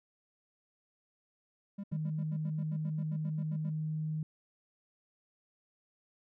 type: tone bursts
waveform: triangle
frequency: 199.7 Hz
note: G3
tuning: 32 cents sharp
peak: -35 dBFS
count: 15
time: 1.78-3.7 s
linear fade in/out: 10 ms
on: 58 ms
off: 75 ms
type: tone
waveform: sine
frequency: 155.56 Hz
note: D#3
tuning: in tune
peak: -32 dBFS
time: 1.92-4.23 s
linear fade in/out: 2 ms
effects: tanh soft clip ceiling -23 dBFS